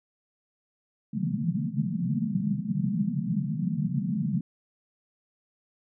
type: band-pass noise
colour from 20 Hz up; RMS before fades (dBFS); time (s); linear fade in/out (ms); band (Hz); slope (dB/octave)
white; -28; 1.13-4.41; 5; 130 to 230; 96
effects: none